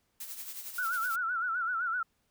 blue noise with tremolo, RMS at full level -40 dBFS, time 0.2-1.16 s, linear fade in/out 5 ms, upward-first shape sine, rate 11 Hz, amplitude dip 55%
sine tone with vibrato, 1405 Hz, F6, 10 cents sharp, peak -29 dBFS, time 0.78-2.03 s, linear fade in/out 5 ms, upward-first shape sine, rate 7.8 Hz, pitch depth 110 cents each way
effects pink hiss -75 dBFS RMS until 2.3 s

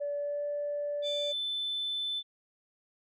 sine tone with pitch glide, 577 to 582.4 Hz, D5 to D5, -31 to -15 cents, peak -30 dBFS, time 0-1.33 s, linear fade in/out 20 ms, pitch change +16 cents, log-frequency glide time 0.16-0.45 s
sine tone, 3520 Hz, A7, in tune, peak -30 dBFS, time 1.02-2.23 s, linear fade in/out 50 ms
effects tanh soft clip ceiling -26 dBFS

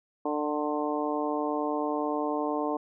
harmonic tone with a mistuned harmonic, 149 Hz, D3, 25 cents sharp, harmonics 2 / 3 / 4 / 5 / 6 / 7, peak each -31 / -33 / -34 / -35 / -36 / -36 dBFS, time 0.25-2.77 s, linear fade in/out 5 ms, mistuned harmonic 7, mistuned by +17 cents, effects none

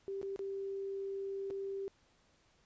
sine tone with dropouts, 392 Hz, G4, in tune, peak -37 dBFS, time 0.08-1.88 s, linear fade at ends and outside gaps 0 ms, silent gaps 0.215-0.229 / 0.361-0.392 / 1.502-1.507 s, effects pink hiss -70 dBFS RMS until 2.65 s + resampled to 16000 Hz

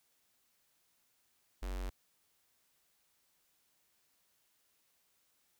square tone with notch filter, 46.25 Hz, F#1, in tune, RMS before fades -39 dBFS, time 1.62-1.9 s, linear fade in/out 10 ms, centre 130 Hz, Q 0.77, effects white hiss -75 dBFS RMS until 5.59 s

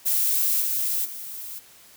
violet noise with level steps, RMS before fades -22 / -25 / -36 dBFS, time 0.05-1.6 s, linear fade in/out 20 ms, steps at 0.6 / 1.04 s, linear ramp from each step 20 ms, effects white hiss -51 dBFS RMS until 1.96 s

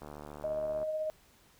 click train, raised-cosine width 1 ms, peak -31 dBFS, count 61, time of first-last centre 0.02-0.83 s, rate 74.1 Hz
sine tone with tremolo, 622.3 Hz, D#5, in tune, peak -30 dBFS, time 0.44-1.1 s, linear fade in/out 0 ms, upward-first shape sine, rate 16 Hz, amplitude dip 30%
effects pink hiss -63 dBFS RMS until 1.59 s

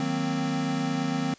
square chord, C half-diminished seventh, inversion first, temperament equal, 155.56 / 185 / 233.1 / 261.6 Hz, Eb3 / Gb3 / Bb3 / C4, 0 / 0 / 0 / 0 cents, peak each -32 / -35 / -34 / -29 dBFS, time 0-1.34 s, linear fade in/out 2 ms, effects white hiss -54 dBFS RMS until 1.38 s + resampled to 16000 Hz

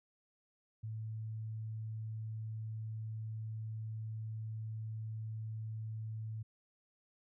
sine tone, 110 Hz, A2, in tune, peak -39 dBFS, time 0.83-6.43 s, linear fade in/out 10 ms, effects none

